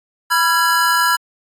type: chord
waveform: square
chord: F diminished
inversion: second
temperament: equal with one note detuned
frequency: 987.8 / 1365.8 / 1661.2 Hz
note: Cb6 / F6 / Ab6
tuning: 0 / -39 / 0 cents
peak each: -18 dBFS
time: 0.3-1.17 s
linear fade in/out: 20 ms
effects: AAC 64 kbps